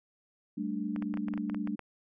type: chord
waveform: sine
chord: G suspended second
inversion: none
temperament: equal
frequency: 196 / 220 / 293.7 Hz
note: G3 / A3 / D4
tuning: 0 / 0 / 0 cents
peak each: -36 / -35 / -36 dBFS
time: 0.57-1.76 s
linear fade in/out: 10 ms
type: clicks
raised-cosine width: 0.5 ms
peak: -27 dBFS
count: 11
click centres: 0.962 / 1.024 / 1.14 / 1.173 / 1.284 / 1.338 / 1.377 / 1.498 / 1.546 / 1.674 / 1.793 s
effects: none

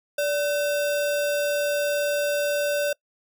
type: tone with sample-and-hold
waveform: sine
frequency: 581 Hz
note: D5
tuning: 19 cents flat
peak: -21 dBFS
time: 0.18-2.93 s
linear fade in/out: 5 ms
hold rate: 2100 Hz
effects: noise-tail reverb RT60 0.1 s tail -25 dB re dry

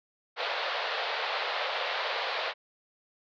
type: band-pass noise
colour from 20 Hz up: pink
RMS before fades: -32 dBFS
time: 0.36-2.54 s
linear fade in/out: 50 ms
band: 480 to 4400 Hz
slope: 48 dB/octave
effects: none

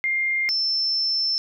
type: tone pair in turn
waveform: sine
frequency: 2112 / 5322 Hz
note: C7 / E8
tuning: +16 / +16 cents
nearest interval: octave + major third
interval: 1600 cents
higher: second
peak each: -20 / -20 dBFS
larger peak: neither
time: 0.04-0.49 / 0.49-1.38 s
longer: second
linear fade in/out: 0 ms
effects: none

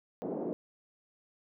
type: band-pass noise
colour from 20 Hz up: white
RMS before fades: -36 dBFS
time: 0.22-0.53 s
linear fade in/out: 0 ms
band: 210 to 520 Hz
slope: 24 dB/octave
effects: none

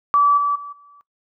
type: tone with level steps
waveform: sine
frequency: 1153 Hz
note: D6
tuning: 32 cents flat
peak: -11 / -16 / -30 / -45 dBFS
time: 0.14-1.01 s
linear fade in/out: 0 ms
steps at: 0.37 / 0.55 / 0.72 s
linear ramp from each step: 10 ms
effects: noise-tail reverb RT60 0.1 s tail -19 dB re dry

